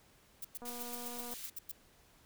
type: noise bursts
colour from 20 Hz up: violet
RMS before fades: -42 dBFS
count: 11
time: 0.42-1.717 s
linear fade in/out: 5 ms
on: 27 ms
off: 100 ms
type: click train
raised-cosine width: 1 ms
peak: -36 dBFS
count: 174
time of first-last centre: 0.62-1.338 s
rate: 241 Hz
type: high-pass noise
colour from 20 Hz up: white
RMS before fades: -47 dBFS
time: 0.65-1.5 s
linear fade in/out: 5 ms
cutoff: 1900 Hz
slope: 12 dB/octave
effects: pink hiss -65 dBFS RMS until 2.25 s